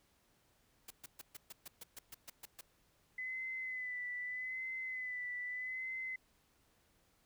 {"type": "noise bursts", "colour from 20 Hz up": "white", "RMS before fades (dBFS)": -49, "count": 12, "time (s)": [0.88, 2.61], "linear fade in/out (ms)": 5, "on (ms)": 25, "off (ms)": 130}
{"type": "tone with vibrato", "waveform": "sine", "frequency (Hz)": 2014, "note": "B6", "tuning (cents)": 33, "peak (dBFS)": -39, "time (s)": [3.18, 6.16], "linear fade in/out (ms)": 5, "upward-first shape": "sine", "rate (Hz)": 0.81, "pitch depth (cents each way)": 36}
{"effects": ["pink hiss -73 dBFS RMS until 7.25 s"]}